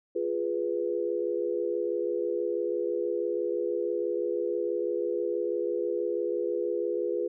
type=chord; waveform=sine; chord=F diminished; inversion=none; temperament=equal; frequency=349.2 / 415.3 / 493.9 Hz; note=F4 / Ab4 / Cb5; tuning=0 / 0 / 0 cents; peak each=-31 dBFS; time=0.15-7.28 s; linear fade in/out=10 ms; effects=none